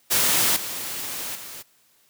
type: noise with level steps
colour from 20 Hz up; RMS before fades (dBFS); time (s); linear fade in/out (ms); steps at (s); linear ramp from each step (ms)
white; -20 / -31 / -38; 0.1-1.63; 20; 0.56 / 1.35; 5
effects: white hiss -61 dBFS RMS until 2.09 s + high-pass 80 Hz 12 dB/octave